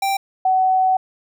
square / sine tone pair in turn, 784 / 751.4 Hz, G5 / F#5, 0 / +26 cents, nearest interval minor second, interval 74 cents, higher first, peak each -18 / -13 dBFS, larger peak second, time 0.02-0.17 / 0.45-0.97 s, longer second, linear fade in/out 5 ms, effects none

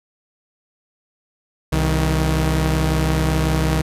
sawtooth tone pair together, 65.41 / 157.93 Hz, C2 / D#3, 0 / +26 cents, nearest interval octave + minor third, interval 1526 cents, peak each -15 dBFS, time 1.72-3.82 s, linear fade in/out 10 ms, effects resampled to 32000 Hz

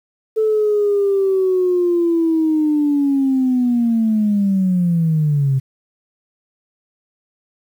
sine linear sweep, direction down, 440 to 130.81 Hz, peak -12 dBFS, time 0.36-5.6 s, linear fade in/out 20 ms, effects tanh soft clip ceiling -8 dBFS + 8-bit

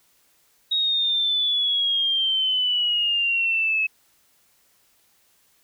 sine exponential sweep, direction down, 3788 to 2577 Hz, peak -19 dBFS, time 0.71-3.87 s, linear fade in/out 10 ms, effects white hiss -62 dBFS RMS until 5.63 s

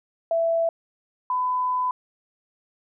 sine tone pair in turn, 664 / 1003.8 Hz, E5 / B5, +12 / +28 cents, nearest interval perfect fifth, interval 716 cents, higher second, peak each -19 / -21 dBFS, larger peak first, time 0.31-0.69 / 1.3-1.91 s, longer second, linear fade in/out 2 ms, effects none

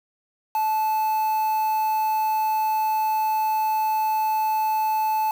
triangle tone with quantisation, 870 Hz, A5, 20 cents flat, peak -18 dBFS, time 0.55-5.31 s, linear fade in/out 2 ms, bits 6, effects none

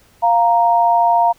sine tone pair together, 698.5 / 932.4 Hz, F5 / A#5, 0 / 0 cents, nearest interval perfect fourth, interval 500 cents, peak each -13 dBFS, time 0.22-1.33 s, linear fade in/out 20 ms, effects pink hiss -52 dBFS RMS until 1.38 s

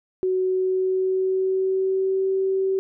sine tone with pitch glide, 372.3 to 383.2 Hz, F#4 to G4, +11 to -39 cents, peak -19 dBFS, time 0.23-2.79 s, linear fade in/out 0 ms, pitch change +50 cents, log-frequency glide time 0.42-2.28 s, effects none

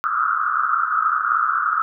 white band-pass noise, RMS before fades -20 dBFS, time 0.04-1.82 s, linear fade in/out 0 ms, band 1200 to 1400 Hz, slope 96 dB/octave, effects none

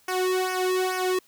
sawtooth tone with flanger, 370 Hz, F#4, in tune, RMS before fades -25 dBFS, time 0.08-1.19 s, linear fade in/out 5 ms, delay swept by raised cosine 0.25 to 1.35 ms, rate 2.3 Hz, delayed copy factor -0.85, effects white hiss -60 dBFS RMS until 1.27 s

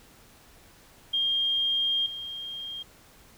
sine tone with level steps, 3215 Hz, G7, 43 cents sharp, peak -23 / -34 dBFS, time 1.13-2.83 s, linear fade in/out 10 ms, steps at 2.06 s, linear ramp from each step 2 ms, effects pink hiss -55 dBFS RMS until 3.37 s

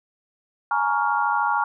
sine chord, Bb minor seventh, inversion third, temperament just, 839.1 / 932.3 / 1118.8 / 1398.5 Hz, Ab5 / Bb5 / Db6 / F6, +18 / 0 / +16 / +2 cents, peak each -24 / -24 / -26 / -25 dBFS, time 0.71-1.64 s, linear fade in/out 2 ms, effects none

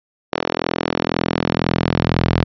sawtooth tone with high-pass filter sweep, 42 Hz, E1, 33 cents sharp, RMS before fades -19 dBFS, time 0.32-2.44 s, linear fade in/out 10 ms, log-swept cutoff 410 to 100 Hz, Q 1.1, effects resampled to 11025 Hz

